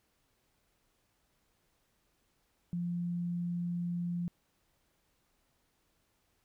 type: tone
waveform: sine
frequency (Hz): 173.9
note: F3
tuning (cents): -7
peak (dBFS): -32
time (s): 2.73-4.28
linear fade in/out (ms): 0
effects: pink hiss -75 dBFS RMS until 6.44 s